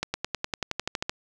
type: accelerating click train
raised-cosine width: 0.2 ms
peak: -10 dBFS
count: 13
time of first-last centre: 0.03-1.095 s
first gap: 110 ms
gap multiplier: 0.96
effects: none